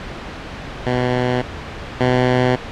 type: tone pair in turn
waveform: 10% pulse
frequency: 124.8 / 126.03 Hz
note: B2 / B2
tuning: +19 / +36 cents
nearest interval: unison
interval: 17 cents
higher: second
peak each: -8 / -5 dBFS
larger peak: second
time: 0.86-1.42 / 2-2.56 s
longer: neither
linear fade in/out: 10 ms
effects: pink hiss -30 dBFS RMS until 2.71 s + low-pass 3000 Hz 12 dB/octave